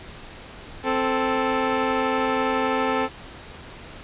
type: tone pair together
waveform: 15% pulse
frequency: 261.6 / 440 Hz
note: C4 / A4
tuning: 0 / 0 cents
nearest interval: major sixth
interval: 900 cents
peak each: -17 dBFS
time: 0.83-3.09 s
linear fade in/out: 50 ms
effects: pink hiss -41 dBFS RMS until 4.03 s + resampled to 8000 Hz